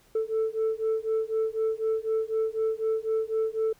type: beating tone pair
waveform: sine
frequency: 440 / 444 Hz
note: A4 / A4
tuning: 0 / +16 cents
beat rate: 4 Hz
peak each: -26 dBFS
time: 0.15-3.73 s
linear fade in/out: 5 ms
effects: tanh soft clip ceiling -21 dBFS + pink hiss -61 dBFS RMS until 3.79 s